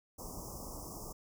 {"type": "band-stop noise", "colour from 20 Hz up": "pink", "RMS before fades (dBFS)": -45, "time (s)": [0.18, 1.13], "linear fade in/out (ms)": 10, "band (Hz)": [1200, 5100], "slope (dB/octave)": 96, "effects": []}